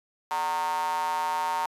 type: tone with high-pass filter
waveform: square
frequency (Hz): 83.7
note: E2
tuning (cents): +27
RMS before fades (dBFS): -28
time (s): 0.31-1.66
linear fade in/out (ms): 0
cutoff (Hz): 910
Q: 7.9
effects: resampled to 32000 Hz + 10-bit